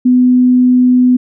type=tone; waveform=sine; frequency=250.5 Hz; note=B3; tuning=25 cents sharp; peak=-5 dBFS; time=0.05-1.17 s; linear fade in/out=10 ms; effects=none